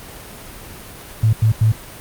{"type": "tone bursts at uneven times", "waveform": "sine", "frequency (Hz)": 110.1, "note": "A2", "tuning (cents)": 2, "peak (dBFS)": -10, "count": 3, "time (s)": [[1.23, 1.33], [1.42, 1.52], [1.61, 1.72]], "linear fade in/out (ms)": 5, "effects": ["pink hiss -36 dBFS RMS until 2 s", "Opus 32 kbps"]}